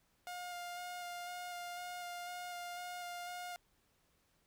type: tone with vibrato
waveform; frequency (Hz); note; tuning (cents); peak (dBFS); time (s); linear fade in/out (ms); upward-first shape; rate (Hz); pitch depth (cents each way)
sawtooth; 709; F5; +26; -39; 0.27-3.56; 0; square; 2; 12
effects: pink hiss -75 dBFS RMS until 4.46 s

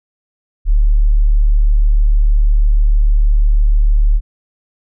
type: tone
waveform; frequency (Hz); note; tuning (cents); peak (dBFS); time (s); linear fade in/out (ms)
sine; 36.85; D1; +7; -7; 0.65-4.21; 50
effects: none

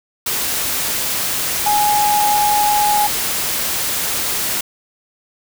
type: tone in noise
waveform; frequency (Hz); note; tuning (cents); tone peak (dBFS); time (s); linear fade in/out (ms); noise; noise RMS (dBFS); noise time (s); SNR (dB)
sine; 833; G#5; +5; -13; 1.66-3.07; 5; white; -20; 0.26-4.61; +4
effects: none

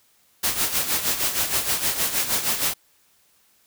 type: noise with tremolo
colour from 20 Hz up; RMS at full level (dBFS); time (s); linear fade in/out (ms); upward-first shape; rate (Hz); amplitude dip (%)
white; -21; 0.43-2.74; 10; sine; 6.4; 65
effects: white hiss -61 dBFS RMS until 3.66 s

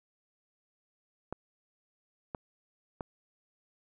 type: clicks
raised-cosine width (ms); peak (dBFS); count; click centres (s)
1; -22; 3; 1.326 / 2.348 / 3.008
effects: none

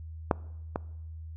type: clicks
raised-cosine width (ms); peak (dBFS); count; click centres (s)
1; -8 / -15; 2; 0.312 / 0.759
effects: noise-tail reverb RT60 0.9 s tail -22 dB re dry + added 80 Hz sine -39 dBFS peak until 1.36 s

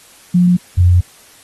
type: tone pair in turn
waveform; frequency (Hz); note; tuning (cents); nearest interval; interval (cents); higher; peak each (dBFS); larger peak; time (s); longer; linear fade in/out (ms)
sine; 177.9 / 88.95; F3 / F2; +32 / +32; octave; 1200; first; -7 / -6; second; 0.34-0.57 / 0.77-1.01; second; 10
effects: white hiss -44 dBFS RMS until 1.43 s + AAC 32 kbps

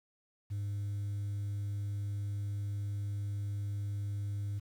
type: tone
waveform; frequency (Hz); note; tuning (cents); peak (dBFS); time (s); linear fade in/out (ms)
sine; 101.5; G#2; -39; -31; 0.5-4.6; 20
effects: tanh soft clip ceiling -33 dBFS + 10-bit

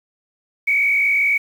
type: tone with frequency modulation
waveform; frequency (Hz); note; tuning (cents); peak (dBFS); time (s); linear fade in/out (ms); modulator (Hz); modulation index
sine; 2259; C#7; +32; -14; 0.67-1.38; 10; 52.3; 1.2
effects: 7-bit

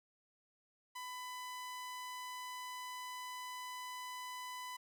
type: tone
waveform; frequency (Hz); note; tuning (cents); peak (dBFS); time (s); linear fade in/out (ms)
sawtooth; 1000; B5; +21; -40; 0.95-4.77; 10
effects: none

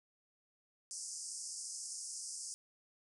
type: band-pass noise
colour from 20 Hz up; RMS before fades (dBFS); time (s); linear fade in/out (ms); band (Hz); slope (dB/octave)
white; -45; 0.91-2.54; 0; 4900 to 9700; 96
effects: none

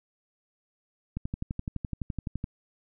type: click train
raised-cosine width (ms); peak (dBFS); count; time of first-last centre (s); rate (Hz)
5; -19; 16; 1.17-2.441; 11.8
effects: none

